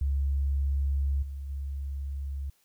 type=tone with level steps; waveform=sine; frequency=69.3 Hz; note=C#2; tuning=in tune; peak=-24 / -34 / -31 dBFS; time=0.01-2.5 s; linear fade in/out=5 ms; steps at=1.22 / 1.49 s; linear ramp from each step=10 ms; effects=white hiss -68 dBFS RMS until 2.64 s